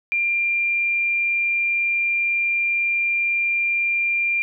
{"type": "tone", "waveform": "sine", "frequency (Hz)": 2386, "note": "D7", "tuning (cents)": 27, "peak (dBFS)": -18, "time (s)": [0.12, 4.42], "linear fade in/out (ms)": 0, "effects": []}